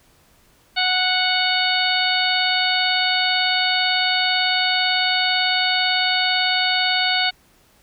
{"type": "harmonic tone", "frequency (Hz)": 738, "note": "F#5", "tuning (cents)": -5, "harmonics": [1, 2, 3, 4, 5, 6], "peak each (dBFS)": [-24, -24, -24, -24, -24, -24], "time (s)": [0.76, 7.31], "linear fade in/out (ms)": 20, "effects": ["pink hiss -56 dBFS RMS until 7.82 s"]}